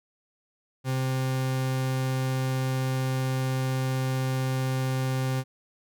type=tone; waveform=40% pulse; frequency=130.81 Hz; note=C3; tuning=in tune; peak=-24 dBFS; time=0.84-5.44 s; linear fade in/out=50 ms; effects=none